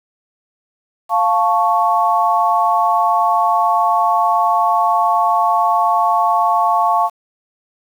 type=chord; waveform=sine; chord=F augmented; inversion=none; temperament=equal; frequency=698.5 / 880 / 1108.7 Hz; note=F5 / A5 / C#6; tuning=0 / 0 / 0 cents; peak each=-16 dBFS; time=1.09-7.1 s; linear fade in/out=50 ms; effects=7-bit